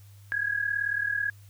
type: tone pair together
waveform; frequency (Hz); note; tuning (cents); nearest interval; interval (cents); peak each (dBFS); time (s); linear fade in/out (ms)
sine; 1634 / 1672.2; G#6 / G#6; -29 / +11; unison; 40; -29 / -28; 0.32-1.3; 0
effects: added 100 Hz sine -48 dBFS peak until 1.49 s + white hiss -61 dBFS RMS until 1.49 s